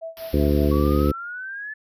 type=tone with tremolo; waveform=sine; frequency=655 Hz; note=E5; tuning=11 cents flat; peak=-29 dBFS; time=0.01-0.71 s; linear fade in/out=20 ms; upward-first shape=sine; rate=5.2 Hz; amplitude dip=90%
type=band-stop noise; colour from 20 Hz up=white; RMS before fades=-40 dBFS; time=0.17-1.11 s; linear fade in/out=0 ms; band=5500 to 11000 Hz; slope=96 dB/octave
type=harmonic tone; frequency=72.7 Hz; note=D2; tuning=17 cents flat; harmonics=1 / 2 / 3 / 4 / 5 / 6 / 7; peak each=-20 / -26 / -25 / -23 / -25 / -29 / -27 dBFS; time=0.33-1.12 s; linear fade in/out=10 ms
type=exponential sweep; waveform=sine; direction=up; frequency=1108.7 to 1748 Hz; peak=-30 dBFS; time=0.71-1.74 s; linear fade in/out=10 ms
effects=resampled to 32000 Hz